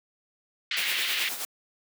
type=band-pass noise; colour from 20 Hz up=pink; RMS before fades=-29 dBFS; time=0.71-1.29 s; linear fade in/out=2 ms; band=2000 to 3900 Hz; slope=24 dB/octave
type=noise with tremolo; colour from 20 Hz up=white; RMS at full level=-32 dBFS; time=0.77-1.45 s; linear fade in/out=0 ms; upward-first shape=sine; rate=9.5 Hz; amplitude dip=55%
effects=high-pass 300 Hz 12 dB/octave